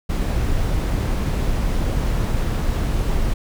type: noise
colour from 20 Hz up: brown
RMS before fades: -20 dBFS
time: 0.09-3.34 s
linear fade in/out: 10 ms
effects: none